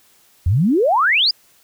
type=exponential sweep; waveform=sine; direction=up; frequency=77.78 to 5130 Hz; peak=-12 dBFS; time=0.46-1.31 s; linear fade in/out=5 ms; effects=white hiss -54 dBFS RMS until 1.63 s